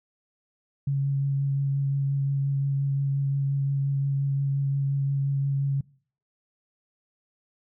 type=tone with vibrato; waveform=sine; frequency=138.59 Hz; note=C#3; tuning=in tune; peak=-22 dBFS; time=0.87-5.81 s; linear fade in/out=5 ms; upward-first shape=triangle; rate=5.7 Hz; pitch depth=15 cents each way; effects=noise-tail reverb RT60 0.5 s tail -23 dB re dry